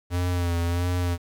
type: tone with vibrato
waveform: square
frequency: 87.31 Hz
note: F2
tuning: in tune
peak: -23 dBFS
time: 0.1-1.18 s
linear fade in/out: 50 ms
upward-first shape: sine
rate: 1.5 Hz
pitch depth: 42 cents each way
effects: 9-bit